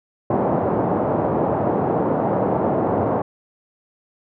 white band-pass noise, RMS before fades -20 dBFS, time 0.3-3.22 s, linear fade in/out 5 ms, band 100 to 800 Hz, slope 24 dB/octave, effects none

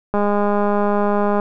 click train, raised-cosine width 1 ms, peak -6 dBFS, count 259, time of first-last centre 0.14-1.399 s, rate 205 Hz, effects none

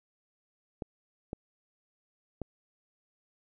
clicks, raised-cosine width 2 ms, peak -22 dBFS, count 3, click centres 0.822 / 1.331 / 2.417 s, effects none

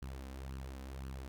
sawtooth tone with flanger, 66.4 Hz, C2, 26 cents sharp, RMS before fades -45 dBFS, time 0.02-1.28 s, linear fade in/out 0 ms, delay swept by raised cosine 0.67 to 3.97 ms, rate 1.9 Hz, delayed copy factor +0.6, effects none

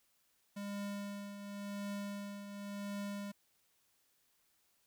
square tone with tremolo, 202 Hz, G#3, 48 cents flat, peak -39 dBFS, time 0.56-3.32 s, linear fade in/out 10 ms, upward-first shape triangle, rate 0.92 Hz, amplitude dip 60%, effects white hiss -75 dBFS RMS until 4.86 s

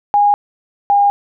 sine tone pair in turn, 820 / 809.6 Hz, G#5 / G#5, -22 / -44 cents, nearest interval unison, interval 22 cents, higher first, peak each -8 dBFS, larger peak neither, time 0.14-0.34 / 0.9-1.1 s, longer neither, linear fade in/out 0 ms, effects none

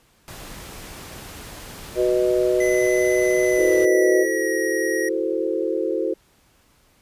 pink noise, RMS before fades -38 dBFS, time 0.28-3.85 s, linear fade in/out 0 ms
harmonic tone, 123.47 Hz, B2, in tune, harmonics 3 / 4 / 5, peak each -19 / -22 / -22 dBFS, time 1.95-4.26 s, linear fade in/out 50 ms
square tone with pitch glide, 2019 to 1894.7 Hz, B6 to A#6, +38 to +28 cents, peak -26 dBFS, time 2.6-5.09 s, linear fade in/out 5 ms, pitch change -110 cents, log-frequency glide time 3.46-4.52 s
sine chord, F# half-diminished seventh, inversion third, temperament equal, 329.6 / 370 / 440 / 523.3 Hz, E4 / F#4 / A4 / C5, 0 / 0 / 0 / 0 cents, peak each -26 dBFS, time 3.58-6.14 s, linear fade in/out 10 ms
effects pink hiss -59 dBFS RMS until 7.01 s + resampled to 32000 Hz

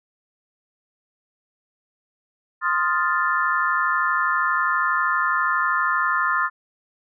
sine chord, F dominant seventh, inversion second, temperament equal, 1046.5 / 1244.5 / 1396.9 / 1760 Hz, C6 / Eb6 / F6 / A6, 0 / 0 / 0 / 0 cents, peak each -24 dBFS, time 2.61-6.5 s, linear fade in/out 50 ms, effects none

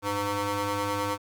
20% pulse ring-modulated tone, 205.1 Hz, G#3, 21 cents flat, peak -19 dBFS, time 0.02-1.18 s, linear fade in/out 50 ms, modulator 713 Hz, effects none

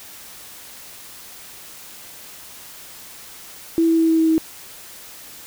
sine tone with pitch steps, 329.6 / 327.7 / 325.8 / 323.9 / 322.1 / 320.2 Hz, E4 / E4 / E4 / E4 / E4 / D#4, 0 / -10 / -20 / -30 / -40 / +50 cents, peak -13 dBFS, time 3.78-4.38 s, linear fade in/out 0 ms, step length 100 ms, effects white hiss -40 dBFS RMS until 5.46 s

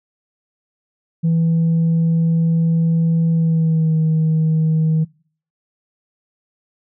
sine tone with pitch glide, 164.81 to 158.55 Hz, E3 to D#3, 0 to +33 cents, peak -11 dBFS, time 1.23-5.05 s, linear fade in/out 20 ms, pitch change -67 cents, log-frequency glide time 3.31-3.96 s, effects noise-tail reverb RT60 0.5 s tail -25 dB re dry + tanh soft clip ceiling -11 dBFS

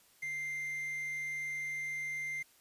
triangle tone with quantisation, 2093 Hz, C7, in tune, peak -34 dBFS, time 0.22-2.43 s, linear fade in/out 10 ms, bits 9, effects white hiss -65 dBFS RMS until 2.6 s + resampled to 32000 Hz

